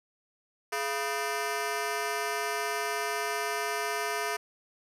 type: ring-modulated tone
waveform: 15% pulse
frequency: 554.4 Hz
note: C#5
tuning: in tune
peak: -20 dBFS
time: 0.72-4.37 s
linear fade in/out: 10 ms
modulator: 132 Hz
effects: resampled to 32000 Hz + 9-bit